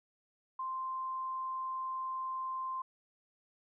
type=tone; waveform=sine; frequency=1045 Hz; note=C6; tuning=2 cents flat; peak=-35 dBFS; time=0.59-2.82 s; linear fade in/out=5 ms; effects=none